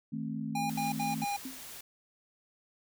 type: chord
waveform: sine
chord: A diminished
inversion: second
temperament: just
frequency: 158.4 / 220 / 264 Hz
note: Eb3 / A3 / C4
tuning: +31 / 0 / +16 cents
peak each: -39 / -36 / -39 dBFS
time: 0.12-1.25 s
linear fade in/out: 10 ms
type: tone bursts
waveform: square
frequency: 811 Hz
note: G#5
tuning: 41 cents flat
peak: -32 dBFS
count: 4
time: 0.55-1.366 s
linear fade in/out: 5 ms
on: 150 ms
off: 72 ms
type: noise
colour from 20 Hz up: white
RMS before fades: -46 dBFS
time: 0.69-1.81 s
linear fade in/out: 5 ms
type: tone with exponential decay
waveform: sine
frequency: 261.6 Hz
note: C4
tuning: in tune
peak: -35 dBFS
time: 1.45-1.65 s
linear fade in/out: 5 ms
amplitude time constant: 43 ms
effects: none

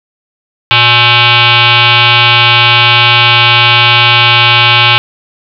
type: tone with frequency modulation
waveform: sine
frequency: 116.54 Hz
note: A#2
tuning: in tune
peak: -3 dBFS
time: 0.71-4.98 s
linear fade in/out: 0 ms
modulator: 479 Hz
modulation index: 7.3
effects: none

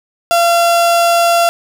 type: tone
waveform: 35% pulse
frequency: 684 Hz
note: F5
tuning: 36 cents flat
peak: -7 dBFS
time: 0.31-1.49 s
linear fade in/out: 0 ms
effects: none

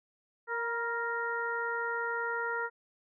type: harmonic tone with a mistuned harmonic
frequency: 465.4 Hz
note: A#4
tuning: 3 cents flat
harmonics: 1 / 2 / 3 / 4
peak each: -37 / -37 / -34 / -39 dBFS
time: 0.47-2.7 s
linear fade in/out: 50 ms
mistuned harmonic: 2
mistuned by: +31 cents
effects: none

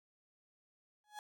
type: tone with exponential growth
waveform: 35% pulse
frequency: 840 Hz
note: G#5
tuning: 19 cents sharp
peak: -40 dBFS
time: 1.04-1.19 s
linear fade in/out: 1 ms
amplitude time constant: 32 ms
effects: none

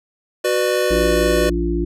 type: chord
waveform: square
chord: B minor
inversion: second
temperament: equal with one note detuned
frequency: 370 / 493.9 / 597.6 Hz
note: F#4 / B4 / D5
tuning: 0 / 0 / +30 cents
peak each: -21 dBFS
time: 0.44-1.5 s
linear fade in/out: 10 ms
type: harmonic tone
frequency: 57.6 Hz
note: A#1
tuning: 20 cents flat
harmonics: 1 / 3 / 5 / 6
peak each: -21 / -26 / -25 / -21 dBFS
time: 0.9-1.85 s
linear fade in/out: 10 ms
effects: resampled to 32000 Hz

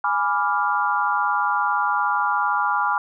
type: chord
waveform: sine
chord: G# diminished seventh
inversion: none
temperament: equal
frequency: 830.6 / 987.8 / 1174.7 / 1396.9 Hz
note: G#5 / B5 / D6 / F6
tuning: 0 / 0 / 0 / 0 cents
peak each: -24 dBFS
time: 0.04-2.98 s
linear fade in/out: 2 ms
effects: none

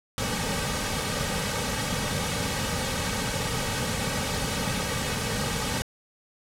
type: noise with comb filter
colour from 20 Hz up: pink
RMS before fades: -28 dBFS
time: 0.18-5.82 s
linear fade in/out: 0 ms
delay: 2.9 ms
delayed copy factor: -0.7
effects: low-pass 10000 Hz 12 dB/octave

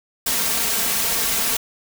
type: noise with comb filter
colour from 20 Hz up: white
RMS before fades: -21 dBFS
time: 0.26-1.57 s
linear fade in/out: 5 ms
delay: 4.4 ms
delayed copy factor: +0.6
effects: none

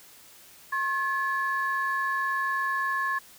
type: tone pair together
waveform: sine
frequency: 1078 / 1714.4 Hz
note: C#6 / A6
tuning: -49 / -45 cents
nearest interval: minor sixth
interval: 804 cents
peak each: -27 dBFS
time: 0.72-3.19 s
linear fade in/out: 10 ms
effects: tanh soft clip ceiling -18 dBFS + white hiss -52 dBFS RMS until 3.38 s

